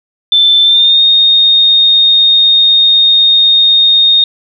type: tone with pitch glide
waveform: sine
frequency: 3537 to 3696 Hz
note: A7 to A#7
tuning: +8 to -16 cents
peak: -4 dBFS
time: 0.32-4.24 s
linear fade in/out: 2 ms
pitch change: +76 cents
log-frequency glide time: 0.63-1.01 s
effects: none